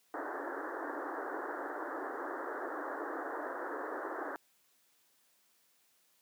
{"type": "band-pass noise", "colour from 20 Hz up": "pink", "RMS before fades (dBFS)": -40, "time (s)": [0.14, 4.36], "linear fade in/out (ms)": 0, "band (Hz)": [280, 1800], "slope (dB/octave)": 96, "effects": ["white hiss -71 dBFS RMS until 6.21 s", "high-pass 150 Hz 12 dB/octave"]}